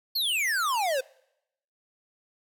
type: exponential sweep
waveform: square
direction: down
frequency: 4496 to 500 Hz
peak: -25 dBFS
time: 0.15-1.01 s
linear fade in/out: 10 ms
effects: noise-tail reverb RT60 0.8 s tail -24 dB re dry